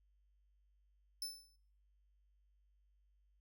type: tone with exponential decay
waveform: sawtooth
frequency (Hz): 5274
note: E8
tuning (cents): 0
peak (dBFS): -35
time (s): 1.22-1.56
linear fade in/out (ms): 2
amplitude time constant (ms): 73
effects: noise-tail reverb RT60 0.6 s tail -23 dB re dry + added 50 Hz sine -70 dBFS peak until 3.4 s